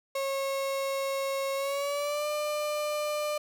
35% pulse tone with pitch glide, 545 to 597.8 Hz, C#5 to D5, -29 to +31 cents, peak -27 dBFS, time 0.15-3.38 s, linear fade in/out 5 ms, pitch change +160 cents, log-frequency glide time 1.55-2.27 s, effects none

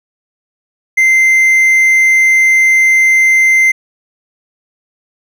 triangle tone, 2080 Hz, C7, 11 cents flat, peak -4 dBFS, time 0.97-3.72 s, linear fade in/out 10 ms, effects none

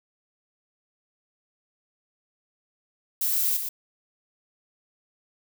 violet noise with echo, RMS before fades -25 dBFS, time 3.21-3.57 s, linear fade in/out 5 ms, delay 120 ms, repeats 1, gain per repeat -6 dB, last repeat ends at 3.69 s, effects none

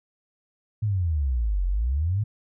sine exponential two-way sweep, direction down then up, 111.3 to 43.65 to 111.3 Hz, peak -21 dBFS, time 0.82-2.24 s, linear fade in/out 10 ms, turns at 1.66 s, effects none

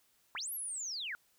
sine linear two-way sweep, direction up then down, 870 to 11890 to 1365 Hz, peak -37 dBFS, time 0.35-1.15 s, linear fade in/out 0 ms, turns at 0.53 s, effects white hiss -71 dBFS RMS until 1.38 s

